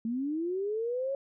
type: linear sweep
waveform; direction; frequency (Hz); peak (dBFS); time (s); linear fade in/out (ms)
sine; up; 220 to 556; -29; 0.05-1.15; 2
effects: none